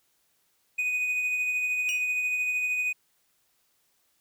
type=tone with tremolo; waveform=triangle; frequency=2489 Hz; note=D#7; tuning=in tune; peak=-22 dBFS; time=0.78-2.93 s; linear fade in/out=10 ms; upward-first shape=triangle; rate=13 Hz; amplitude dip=35%
type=tone with exponential decay; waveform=25% pulse; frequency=2872 Hz; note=F7; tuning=48 cents sharp; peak=-25 dBFS; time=1.89-2.07 s; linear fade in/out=0 ms; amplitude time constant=37 ms
effects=white hiss -70 dBFS RMS until 4.2 s